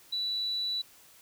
sine tone, 3951 Hz, B7, in tune, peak -29 dBFS, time 0.12-0.82 s, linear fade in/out 10 ms, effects white hiss -57 dBFS RMS until 1.21 s

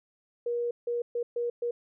sine tone bursts at uneven times, 476.8 Hz, A#4, 39 cents sharp, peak -27 dBFS, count 5, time 0.46-0.71 / 0.87-1.02 / 1.15-1.23 / 1.36-1.5 / 1.62-1.71 s, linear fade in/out 5 ms, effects none

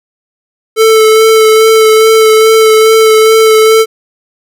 square tone with vibrato, 440 Hz, A4, in tune, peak -3 dBFS, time 0.76-3.86 s, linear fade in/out 50 ms, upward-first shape sine, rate 2.4 Hz, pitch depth 16 cents each way, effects none

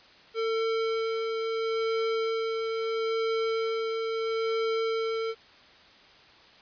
square tone with tremolo, 449.4 Hz, A4, 37 cents sharp, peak -26 dBFS, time 0.34-5.35 s, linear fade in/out 50 ms, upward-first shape sine, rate 0.75 Hz, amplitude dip 30%, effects white hiss -54 dBFS RMS until 6.61 s + resampled to 11025 Hz

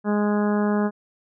harmonic tone, 207.7 Hz, G#3, in tune, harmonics 1 / 2 / 3 / 4 / 5 / 6 / 7 / 8, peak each -20 / -26 / -30 / -32 / -34 / -36 / -37 / -38 dBFS, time 0.04-0.91 s, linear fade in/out 50 ms, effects none

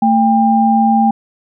sine tone pair together, 224 / 798.2 Hz, A3 / G5, +31 / +31 cents, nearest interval octave + minor seventh, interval 2200 cents, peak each -11 dBFS, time 0.02-1.11 s, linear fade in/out 5 ms, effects none

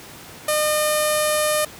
sawtooth tone with low-pass filter, 607 Hz, D#5, 43 cents flat, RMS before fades -20 dBFS, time 0.48-1.65 s, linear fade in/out 5 ms, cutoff 11000 Hz, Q 4.8, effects pink hiss -40 dBFS RMS until 1.79 s + high-pass 80 Hz 12 dB/octave

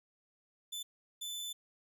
sawtooth tone bursts at uneven times, 3512 Hz, A7, 4 cents flat, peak -36 dBFS, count 2, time 0.72-0.83 / 1.21-1.53 s, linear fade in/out 10 ms, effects none

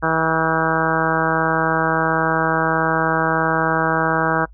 harmonic tone with a mistuned harmonic, 161.5 Hz, E3, 35 cents flat, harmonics 1 / 2 / 3 / 4 / 5 / 6 / 7 / 8 / 9 / 10, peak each -25 / -25 / -25 / -25 / -25 / -25 / -25 / -25 / -25 / -25 dBFS, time 0.02-4.46 s, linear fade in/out 20 ms, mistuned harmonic 10, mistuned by -31 cents, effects noise-tail reverb RT60 0.1 s tail -24 dB re dry + added 52 Hz sine -40 dBFS peak until 4.53 s

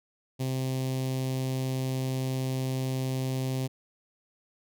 sawtooth tone with notch filter, 130.81 Hz, C3, in tune, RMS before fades -30 dBFS, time 0.39-3.68 s, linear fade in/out 20 ms, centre 1400 Hz, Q 0.66, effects none

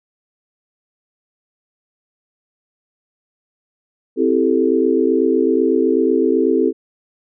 sine chord, A minor seventh, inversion first, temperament equal, 261.6 / 329.6 / 392 / 440 Hz, C4 / E4 / G4 / A4, 0 / 0 / 0 / 0 cents, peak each -18 dBFS, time 4.16-6.73 s, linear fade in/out 50 ms, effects none

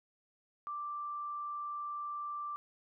sine tone, 1176 Hz, D6, 2 cents sharp, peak -37 dBFS, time 0.67-2.56 s, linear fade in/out 0 ms, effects none

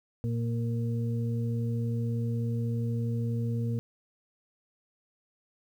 harmonic tone, 116.54 Hz, A#2, in tune, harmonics 1 / 2 / 4, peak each -28 / -34 / -40 dBFS, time 0.24-3.79 s, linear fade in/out 0 ms, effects 10-bit

